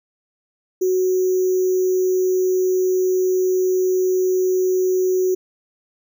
sine tone with sample-and-hold, 370 Hz, F#4, in tune, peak -15 dBFS, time 0.81-5.35 s, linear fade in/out 10 ms, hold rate 6300 Hz, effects none

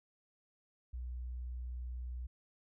sine tone, 61.5 Hz, B1, 7 cents flat, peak -39 dBFS, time 0.93-2.27 s, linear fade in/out 10 ms, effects none

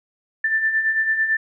sine beating tone pair, 1765 / 1774 Hz, A6 / A6, +5 / +14 cents, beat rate 9 Hz, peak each -26 / -18 dBFS, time 0.44-1.37 s, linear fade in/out 5 ms, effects none

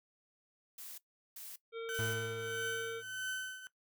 blue noise bursts, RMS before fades -48 dBFS, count 3, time 0.78-2.14 s, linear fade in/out 5 ms, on 200 ms, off 380 ms
harmonic tone, 456.6 Hz, A#4, 36 cents flat, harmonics 1 / 3 / 5 / 7 / 8, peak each -38 / -48 / -52 / -55 / -56 dBFS, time 1.72-3.03 s, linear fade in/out 50 ms
35% pulse tone with tremolo, 1521 Hz, F#6, 47 cents sharp, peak -34 dBFS, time 1.89-3.67 s, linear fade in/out 0 ms, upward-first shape triangle, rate 1.6 Hz, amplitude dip 80%
40% pulse tone with exponential decay, 110.6 Hz, A2, 9 cents sharp, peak -35 dBFS, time 1.99-3.51 s, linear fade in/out 0 ms, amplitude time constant 330 ms
effects noise-tail reverb RT60 0.1 s tail -17 dB re dry

